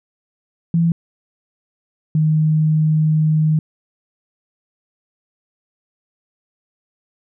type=tone pair in turn; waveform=sine; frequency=167.3 / 155.51 Hz; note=E3 / D#3; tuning=+26 / -1 cents; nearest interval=minor second; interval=127 cents; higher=first; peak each=-12 dBFS; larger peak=neither; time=0.74-0.92 / 2.15-3.59 s; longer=second; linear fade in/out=2 ms; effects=none